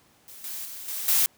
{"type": "noise with level steps", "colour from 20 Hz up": "blue", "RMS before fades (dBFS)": [-45, -35, -39, -32, -21], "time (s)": [0.28, 1.26], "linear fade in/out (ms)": 0, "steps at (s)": [0.44, 0.65, 0.88, 1.08], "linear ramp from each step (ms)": 2, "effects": ["pink hiss -60 dBFS RMS until 1.37 s", "high-pass 100 Hz 12 dB/octave"]}